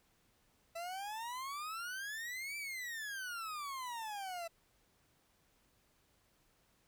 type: exponential two-way sweep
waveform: 40% pulse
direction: up then down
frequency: 660 to 2349 to 660 Hz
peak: -40 dBFS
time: 0.75-4.48 s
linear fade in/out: 10 ms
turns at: 2.57 s
effects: pink hiss -73 dBFS RMS until 6.87 s